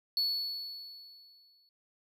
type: tone with exponential decay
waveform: triangle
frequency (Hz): 4416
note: C#8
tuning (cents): -7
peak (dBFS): -25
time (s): 0.17-1.69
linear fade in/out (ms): 1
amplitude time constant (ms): 330
effects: none